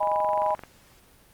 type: chord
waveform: sine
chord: G# minor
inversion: second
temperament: equal with one note detuned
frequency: 622.3 / 823.9 / 987.8 Hz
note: D#5 / G#5 / B5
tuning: 0 / -14 / 0 cents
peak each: -26 dBFS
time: 0-0.55 s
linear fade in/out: 10 ms
type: click train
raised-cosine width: 0.5 ms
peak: -24 dBFS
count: 15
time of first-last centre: 0.03-0.636 s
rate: 23.1 Hz
effects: pink hiss -56 dBFS RMS until 1.33 s + Opus 32 kbps